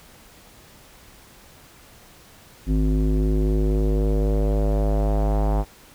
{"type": "tone with low-pass filter sweep", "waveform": "square", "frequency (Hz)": 51.91, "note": "G#1", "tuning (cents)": 0, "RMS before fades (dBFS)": -20, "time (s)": [2.66, 5.65], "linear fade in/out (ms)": 50, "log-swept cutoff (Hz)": [270, 830], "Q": 2.7, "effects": ["pink hiss -49 dBFS RMS until 5.94 s"]}